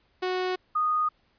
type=tone pair in turn; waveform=sawtooth / sine; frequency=367.9 / 1237.5 Hz; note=F#4 / D#6; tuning=-10 / -10 cents; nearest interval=octave + major sixth; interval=2100 cents; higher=second; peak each=-22 dBFS; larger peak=neither; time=0.22-0.56 / 0.75-1.09 s; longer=neither; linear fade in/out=10 ms; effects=pink hiss -67 dBFS RMS until 1.38 s + resampled to 11025 Hz